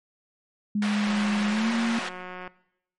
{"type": "tone with pitch glide", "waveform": "sine", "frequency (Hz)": [207.7, 230.5], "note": ["G#3", "A#3"], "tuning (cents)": [0, -19], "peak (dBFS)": -22, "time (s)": [0.75, 1.99], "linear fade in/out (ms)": 5, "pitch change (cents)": 181, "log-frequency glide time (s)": [1.49, 1.71]}
{"type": "band-pass noise", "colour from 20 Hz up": "white", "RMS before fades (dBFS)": -33, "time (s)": [0.82, 2.09], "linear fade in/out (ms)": 2, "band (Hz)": [590, 2400], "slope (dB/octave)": 12}
{"type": "click train", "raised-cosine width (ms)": 0.5, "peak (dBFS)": -23, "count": 257, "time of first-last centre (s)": [1.07, 2.477], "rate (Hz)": 182}
{"effects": ["noise-tail reverb RT60 0.8 s tail -19 dB re dry", "MP3 48 kbps"]}